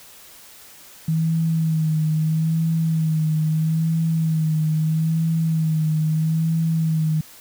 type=tone with vibrato; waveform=sine; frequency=159.3 Hz; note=D#3; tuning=41 cents sharp; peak=-17 dBFS; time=1.08-7.21 s; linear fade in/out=5 ms; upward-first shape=sine; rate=0.77 Hz; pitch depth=40 cents each way; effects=white hiss -45 dBFS RMS until 7.4 s